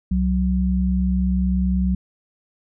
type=tone pair together; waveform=sine; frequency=65.41 / 185.81 Hz; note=C2 / F#3; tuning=0 / +8 cents; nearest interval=octave + tritone; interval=1808 cents; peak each=-20 / -19 dBFS; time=0.11-1.95 s; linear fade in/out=5 ms; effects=none